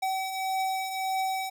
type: beating tone pair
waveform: square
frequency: 761 / 762.7 Hz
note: F#5 / G5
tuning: +48 / -48 cents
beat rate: 1.7 Hz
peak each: -37 / -29 dBFS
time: 0.02-1.5 s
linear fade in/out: 10 ms
effects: none